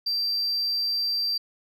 sine tone, 4699 Hz, D8, in tune, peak -21 dBFS, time 0.06-1.38 s, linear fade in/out 10 ms, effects tanh soft clip ceiling -22 dBFS

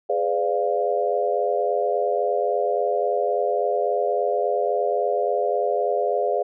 sine chord, G# diminished seventh, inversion none, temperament equal with one note detuned, 415.3 / 503.7 / 587.3 / 698.5 Hz, G#4 / B4 / D5 / F5, 0 / +34 / 0 / 0 cents, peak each -25 dBFS, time 0.09-6.43 s, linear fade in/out 10 ms, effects none

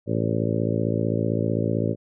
harmonic tone with a mistuned harmonic, 55.6 Hz, A1, 19 cents sharp, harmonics 2 / 3 / 4 / 5 / 6 / 7 / 8 / 9 / 10, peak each -26 / -28 / -29 / -30 / -31 / -31 / -32 / -33 / -33 dBFS, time 0.06-1.96 s, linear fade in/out 50 ms, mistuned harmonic 10, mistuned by +39 cents, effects none

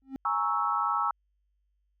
triangle tone with exponential growth, 267.4 Hz, C4, 38 cents sharp, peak -27 dBFS, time 0.02-0.16 s, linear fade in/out 0 ms, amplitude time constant 30 ms
sine chord, A# half-diminished seventh, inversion third, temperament equal with one note detuned, 830.6 / 932.3 / 1108.7 / 1313.2 Hz, G#5 / A#5 / C#6 / E6, 0 / 0 / 0 / -7 cents, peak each -33 / -32 / -31 / -28 dBFS, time 0.25-1.11 s, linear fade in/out 2 ms
effects added 50 Hz sine -70 dBFS peak until 2 s

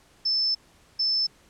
sine tone bursts at uneven times, 5274 Hz, E8, in tune, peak -21 dBFS, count 2, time 0.25-0.55 / 0.99-1.27 s, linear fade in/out 10 ms, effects pink hiss -58 dBFS RMS until 1.49 s + low-pass 10000 Hz 12 dB/octave

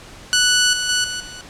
10% pulse tone with level steps, 1480 Hz, F#6, in tune, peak -4 / -11 / -7 / -15 / -25 dBFS, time 0.33-1.41 s, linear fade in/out 0 ms, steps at 0.73 / 0.89 / 1.04 / 1.2 s, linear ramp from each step 2 ms, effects pink hiss -40 dBFS RMS until 1.49 s + low-pass 8000 Hz 12 dB/octave

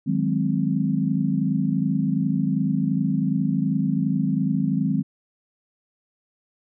sine chord, Ab dominant seventh, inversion second, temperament equal, 155.56 / 185 / 207.7 / 261.6 Hz, Eb3 / Gb3 / Ab3 / C4, 0 / 0 / 0 / 0 cents, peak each -25 dBFS, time 0.06-5.03 s, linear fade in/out 20 ms, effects none

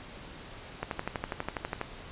click train, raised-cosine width 0.5 ms, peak -16 dBFS, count 13, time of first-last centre 0.83-1.814 s, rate 12.2 Hz, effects pink hiss -46 dBFS RMS until 2.11 s + resampled to 8000 Hz

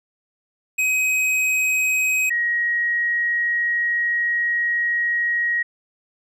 square / sine tone pair in turn, 2527 / 1893.1 Hz, D#7 / A#6, +26 / +26 cents, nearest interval perfect fourth, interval 500 cents, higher first, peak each -18 dBFS, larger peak neither, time 0.78-2.3 / 2.3-5.63 s, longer second, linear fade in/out 10 ms, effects low-pass 12000 Hz 12 dB/octave

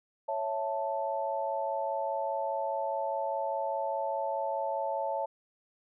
sine chord, A major, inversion first, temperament equal, 554.4 / 659.3 / 880 Hz, C#5 / E5 / A5, 0 / 0 / 0 cents, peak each -34 / -35 / -33 dBFS, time 0.28-5.26 s, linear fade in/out 10 ms, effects none

